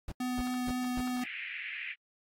brown noise bursts, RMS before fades -37 dBFS, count 4, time 0.08-1.008 s, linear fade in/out 2 ms, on 37 ms, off 260 ms
square tone with vibrato, 250 Hz, B3, 21 cents sharp, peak -32 dBFS, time 0.2-1.24 s, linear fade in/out 5 ms, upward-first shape triangle, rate 3.8 Hz, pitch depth 10 cents each way
white band-pass noise, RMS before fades -40 dBFS, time 1.21-1.96 s, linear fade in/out 50 ms, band 1800 to 2600 Hz, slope 48 dB/octave
effects AAC 48 kbps

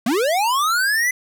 square linear sweep, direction up, 207.7 to 2034 Hz, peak -17 dBFS, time 0.06-1.11 s, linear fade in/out 5 ms, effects none

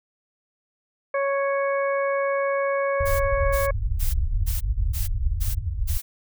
harmonic tone, 554.4 Hz, C#5, in tune, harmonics 1 / 2 / 3 / 4, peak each -22 / -28 / -32 / -34 dBFS, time 1.14-3.71 s, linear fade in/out 5 ms
pink low-pass noise, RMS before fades -24 dBFS, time 3-5.98 s, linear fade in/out 10 ms, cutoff 100 Hz, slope 48 dB/octave
blue noise bursts, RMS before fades -33 dBFS, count 7, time 3.05-6.02 s, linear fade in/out 20 ms, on 150 ms, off 320 ms
effects none

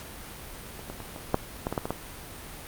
clicks, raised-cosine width 1 ms, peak -27 / -21 / -24 / -24 / -7 / -14 / -16 / -12 / -16 / -13 dBFS, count 10, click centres 0.793 / 0.9 / 1.003 / 1.162 / 1.344 / 1.669 / 1.726 / 1.778 / 1.855 / 1.906 s, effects pink hiss -42 dBFS RMS until 2.67 s + Opus 48 kbps

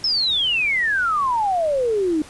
sine exponential sweep, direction down, 5370 to 297.3 Hz, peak -17 dBFS, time 0.04-2.22 s, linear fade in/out 2 ms, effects pink hiss -42 dBFS RMS until 2.29 s + resampled to 24000 Hz

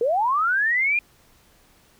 sine linear sweep, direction up, 438.6 to 2452 Hz, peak -18 dBFS, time 0.01-0.99 s, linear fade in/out 2 ms, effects pink hiss -57 dBFS RMS until 1.99 s

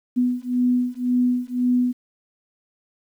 sine beating tone pair, 246.9 / 248.8 Hz, B3 / B3, 0 / +13 cents, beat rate 1.9 Hz, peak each -21 / -21 dBFS, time 0.16-1.93 s, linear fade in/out 20 ms, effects 9-bit

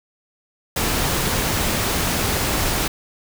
pink noise, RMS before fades -21 dBFS, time 0.76-2.88 s, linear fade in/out 5 ms, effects none

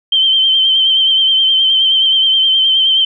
sine tone with vibrato, 3119 Hz, G7, 9 cents flat, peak -8 dBFS, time 0.12-3.05 s, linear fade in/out 5 ms, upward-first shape sine, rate 9.5 Hz, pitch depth 35 cents each way, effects none

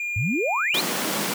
triangle tone, 2413 Hz, D7, 46 cents sharp, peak -24 dBFS, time 0-0.8 s, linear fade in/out 2 ms
sine exponential sweep, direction up, 92.7 to 4468 Hz, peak -22 dBFS, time 0.16-0.81 s, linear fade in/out 5 ms
pink high-pass noise, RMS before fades -26 dBFS, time 0.74-1.34 s, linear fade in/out 5 ms, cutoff 160 Hz, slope 48 dB/octave
effects none

